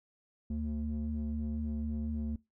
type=ring-modulated tone; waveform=triangle; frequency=75.5 Hz; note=D2; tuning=48 cents sharp; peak=-26 dBFS; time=0.5-2.36 s; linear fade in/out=5 ms; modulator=149 Hz; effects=noise-tail reverb RT60 0.2 s tail -23 dB re dry + tanh soft clip ceiling -27 dBFS